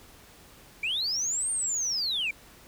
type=linear two-way sweep; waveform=sine; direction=up then down; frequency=2269 to 8870 to 2269 Hz; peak=-25 dBFS; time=0.83-2.31 s; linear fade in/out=5 ms; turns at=1.51 s; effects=tanh soft clip ceiling -23 dBFS + pink hiss -53 dBFS RMS until 2.67 s